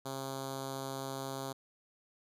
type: tone with notch filter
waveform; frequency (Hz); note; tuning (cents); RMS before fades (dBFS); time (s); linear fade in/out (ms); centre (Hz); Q
5% pulse; 134.8; C#3; -48; -40; 0.05-1.53; 10; 1900; 0.87
effects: resampled to 32000 Hz